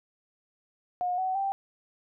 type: tone with pitch steps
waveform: sine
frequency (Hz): 719 / 750.8 / 784.1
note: F#5 / F#5 / G5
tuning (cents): -50 / +25 / 0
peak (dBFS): -26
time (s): 1.01-1.52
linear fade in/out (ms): 0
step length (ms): 170
effects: none